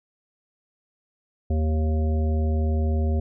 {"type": "harmonic tone with a mistuned harmonic", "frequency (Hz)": 78.1, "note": "D#2", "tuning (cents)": 7, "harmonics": [1, 3, 5, 7, 9], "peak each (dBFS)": [-20, -30, -34, -37, -39], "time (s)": [1.5, 3.2], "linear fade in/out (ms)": 5, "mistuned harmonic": 9, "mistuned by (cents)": -17, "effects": []}